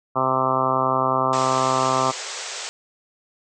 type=harmonic tone; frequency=130.81 Hz; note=C3; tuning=in tune; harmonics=1 / 2 / 3 / 4 / 5 / 6 / 7 / 8 / 9 / 10; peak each=-31 / -30 / -30 / -29 / -26 / -28 / -27 / -25 / -23 / -30 dBFS; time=0.15-2.12 s; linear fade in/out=20 ms
type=band-pass noise; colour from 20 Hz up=white; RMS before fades=-32 dBFS; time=1.33-2.69 s; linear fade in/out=0 ms; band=380 to 8000 Hz; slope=96 dB/octave
effects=none